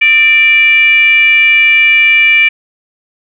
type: tone with frequency modulation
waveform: sine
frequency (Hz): 2349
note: D7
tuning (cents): 0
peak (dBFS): -4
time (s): 0.01-2.49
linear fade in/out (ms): 10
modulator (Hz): 552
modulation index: 0.53
effects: none